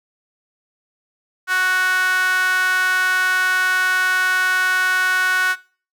sawtooth tone with high-pass filter, 370 Hz, F#4, in tune, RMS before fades -18 dBFS, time 1.47-5.56 s, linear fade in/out 50 ms, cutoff 1400 Hz, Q 6.5, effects noise-tail reverb RT60 0.4 s tail -21 dB re dry

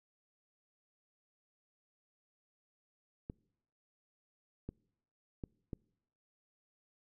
clicks, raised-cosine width 3 ms, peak -28 dBFS, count 4, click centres 3.299 / 4.69 / 5.438 / 5.732 s, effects noise-tail reverb RT60 0.8 s tail -26 dB re dry

